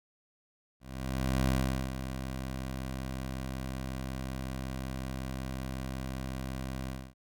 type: tone with ADSR envelope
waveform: 15% pulse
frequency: 65.41 Hz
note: C2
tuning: in tune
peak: -19 dBFS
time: 0.8-7.14 s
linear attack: 680 ms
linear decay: 430 ms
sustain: -10 dB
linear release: 250 ms
effects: none